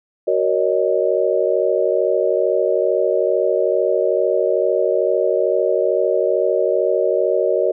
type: chord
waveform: sine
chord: D# minor seventh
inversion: first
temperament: just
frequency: 373.4 / 466.7 / 560 / 622.3 Hz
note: F#4 / A#4 / C#5 / D#5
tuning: +16 / +2 / +18 / 0 cents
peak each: -20 dBFS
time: 0.27-7.72 s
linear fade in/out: 10 ms
effects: none